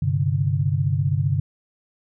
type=chord; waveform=sine; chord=G suspended fourth; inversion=none; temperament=equal with one note detuned; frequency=98 / 130.81 / 146.07 Hz; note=G2 / C3 / D3; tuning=0 / 0 / -9 cents; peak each=-23 / -23 / -22 dBFS; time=0.02-1.4 s; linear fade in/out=5 ms; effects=none